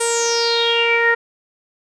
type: tone with low-pass filter sweep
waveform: sawtooth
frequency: 466.1 Hz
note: A#4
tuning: in tune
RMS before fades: -17 dBFS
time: 0-1.15 s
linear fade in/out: 10 ms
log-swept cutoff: 9000 to 1700 Hz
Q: 9
effects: none